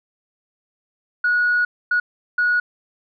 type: tone bursts at uneven times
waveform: sine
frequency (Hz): 1457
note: F#6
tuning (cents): -27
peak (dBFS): -14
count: 3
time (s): 1.24-1.65 / 1.91-2 / 2.38-2.6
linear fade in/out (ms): 5
effects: tanh soft clip ceiling -11 dBFS